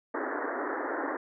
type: band-pass noise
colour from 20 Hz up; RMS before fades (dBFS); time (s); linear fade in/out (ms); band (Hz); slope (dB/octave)
pink; -33; 0.14-1.17; 5; 260 to 1900; 96
effects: none